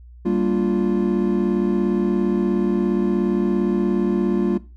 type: chord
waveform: triangle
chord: G minor seventh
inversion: none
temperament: equal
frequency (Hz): 196 / 233.1 / 293.7 / 349.2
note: G3 / Bb3 / D4 / F4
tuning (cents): 0 / 0 / 0 / 0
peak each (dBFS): -20 / -21 / -25 / -19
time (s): 0.25-4.58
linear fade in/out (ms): 10
effects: noise-tail reverb RT60 0.3 s tail -18 dB re dry + added 60 Hz sine -40 dBFS peak until 4.76 s